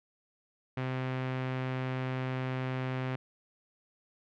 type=tone with low-pass filter; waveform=sawtooth; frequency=129.5 Hz; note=C3; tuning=17 cents flat; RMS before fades=-34 dBFS; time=0.77-3.16 s; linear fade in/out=5 ms; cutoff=2400 Hz; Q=1.4; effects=none